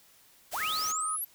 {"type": "noise", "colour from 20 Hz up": "white", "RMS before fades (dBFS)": -39, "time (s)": [0.51, 0.93], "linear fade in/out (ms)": 20}
{"type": "linear sweep", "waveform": "sine", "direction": "up", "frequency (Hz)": [541, 11840], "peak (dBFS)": -31, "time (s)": [0.53, 1.25], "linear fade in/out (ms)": 10}
{"type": "tone", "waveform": "sine", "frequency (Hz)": 1263, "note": "D#6", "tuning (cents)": 26, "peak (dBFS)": -32, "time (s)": [0.6, 1.17], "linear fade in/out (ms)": 20}
{"effects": ["white hiss -60 dBFS RMS until 1.34 s"]}